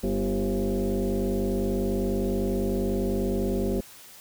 sine tone with frequency modulation, 98 Hz, G2, in tune, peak -23 dBFS, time 0.03-3.81 s, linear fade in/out 10 ms, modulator 146 Hz, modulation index 2.8, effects white hiss -48 dBFS RMS until 4.2 s

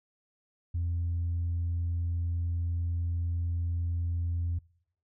sine tone, 85.5 Hz, F2, 36 cents flat, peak -26 dBFS, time 0.74-4.59 s, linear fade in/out 10 ms, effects noise-tail reverb RT60 0.7 s tail -26 dB re dry + tanh soft clip ceiling -25 dBFS

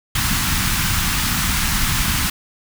pink band-stop noise, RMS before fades -19 dBFS, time 0.15-2.3 s, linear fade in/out 5 ms, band 240 to 1000 Hz, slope 24 dB/octave, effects none

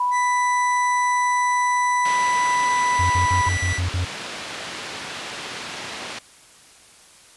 sine tone, 987 Hz, B5, 1 cent flat, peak -18 dBFS, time 0-3.49 s, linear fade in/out 5 ms
45% pulse tone with pitch glide, 1983 to 1968.2 Hz, B6 to B6, +7 to -6 cents, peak -24 dBFS, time 0.11-3.81 s, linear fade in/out 50 ms, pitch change -13 cents, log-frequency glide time 2.89-3.38 s
white band-pass noise, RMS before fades -33 dBFS, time 2.05-6.19 s, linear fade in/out 5 ms, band 120 to 3600 Hz, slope 12 dB/octave
triangle tone bursts, 90.2 Hz, F#2, 44 cents flat, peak -18 dBFS, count 7, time 2.99-4.048 s, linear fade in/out 5 ms, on 110 ms, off 48 ms
effects white hiss -49 dBFS RMS until 7.36 s + resampled to 24000 Hz

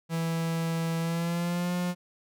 45% pulse tone with pitch glide, 164.81 to 177.66 Hz, E3 to F3, 0 to +30 cents, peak -27 dBFS, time 0.09-1.95 s, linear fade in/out 50 ms, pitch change +130 cents, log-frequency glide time 0.99-1.73 s, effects none

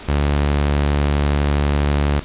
sawtooth tone, 72.2 Hz, D2, 29 cents flat, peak -11 dBFS, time 0.08-2.2 s, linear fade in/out 10 ms, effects pink hiss -36 dBFS RMS until 2.24 s + resampled to 8000 Hz

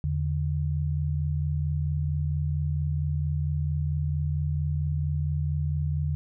sine tone pair together, 82.41 / 146.83 Hz, E2 / D3, 0 / 0 cents, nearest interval minor seventh, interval 1000 cents, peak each -27 dBFS, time 0.04-6.15 s, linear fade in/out 0 ms, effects none

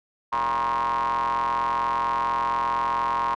square ring-modulated tone, 61.74 Hz, B1, in tune, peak -20 dBFS, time 0.32-3.35 s, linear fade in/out 10 ms, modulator 1010 Hz, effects low-pass 4000 Hz 12 dB/octave

